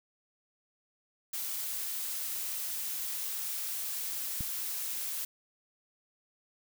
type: noise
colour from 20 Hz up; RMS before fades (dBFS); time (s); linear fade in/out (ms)
blue; -36; 1.33-5.25; 5
type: click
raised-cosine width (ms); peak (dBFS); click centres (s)
5; -25; 4.408
effects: none